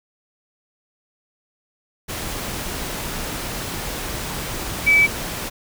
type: tone in noise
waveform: sine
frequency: 2300 Hz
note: D7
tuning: 37 cents flat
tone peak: -11 dBFS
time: 4.86-5.07 s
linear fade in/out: 20 ms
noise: pink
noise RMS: -28 dBFS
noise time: 2.08-5.5 s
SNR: +14 dB
effects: none